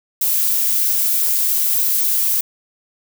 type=noise; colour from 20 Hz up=violet; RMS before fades=-17 dBFS; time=0.21-2.41 s; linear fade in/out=5 ms; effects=none